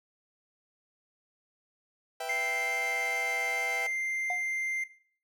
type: chord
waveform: 40% pulse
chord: E minor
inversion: second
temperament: equal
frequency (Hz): 493.9 / 659.3 / 784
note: B4 / E5 / G5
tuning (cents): 0 / 0 / 0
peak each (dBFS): -40 / -37 / -36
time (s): 2.2-3.87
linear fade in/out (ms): 5
type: tone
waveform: triangle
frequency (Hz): 2093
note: C7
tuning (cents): 0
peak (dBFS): -27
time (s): 2.29-4.84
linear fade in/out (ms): 5
type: tone with exponential decay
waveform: triangle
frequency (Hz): 721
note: F#5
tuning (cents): -45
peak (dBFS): -27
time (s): 4.3-4.46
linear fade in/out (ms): 2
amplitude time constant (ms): 33
effects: noise-tail reverb RT60 0.5 s tail -17 dB re dry